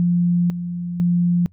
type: tone with tremolo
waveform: sine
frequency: 174.61 Hz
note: F3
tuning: in tune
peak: -14 dBFS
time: 0-1.46 s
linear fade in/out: 0 ms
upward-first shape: square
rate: 1 Hz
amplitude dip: 65%
effects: noise-tail reverb RT60 0.1 s tail -25 dB re dry + added 91 Hz sine -49 dBFS peak until 1.52 s